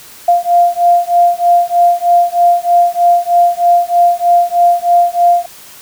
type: beating tone pair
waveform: sine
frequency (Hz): 696 / 699.2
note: F5 / F5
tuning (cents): -6 / +2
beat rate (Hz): 3.2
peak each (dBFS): -10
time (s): 0.28-5.46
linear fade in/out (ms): 5
effects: white hiss -36 dBFS RMS until 5.81 s